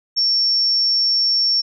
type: tone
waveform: sine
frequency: 5460 Hz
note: F8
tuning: 40 cents flat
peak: -14 dBFS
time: 0.16-1.62 s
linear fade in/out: 20 ms
effects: none